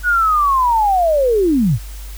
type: linear sweep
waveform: sine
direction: down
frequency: 1480 to 90.6 Hz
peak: -11 dBFS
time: 0.03-1.79 s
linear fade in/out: 50 ms
effects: added 50 Hz sine -28 dBFS peak until 2.17 s + white hiss -40 dBFS RMS until 2.17 s